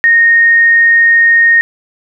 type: tone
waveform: sine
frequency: 1853 Hz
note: A#6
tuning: 11 cents flat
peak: -4 dBFS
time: 0.04-1.61 s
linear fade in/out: 0 ms
effects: none